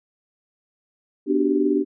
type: chord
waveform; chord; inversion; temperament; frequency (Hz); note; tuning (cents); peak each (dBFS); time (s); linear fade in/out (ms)
sine; G major seventh; first; equal with one note detuned; 246.9 / 293.7 / 370 / 389.7; B3 / D4 / F#4 / G4; 0 / 0 / 0 / -10; -25 / -20 / -26 / -22; 1.26-1.85; 50
effects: none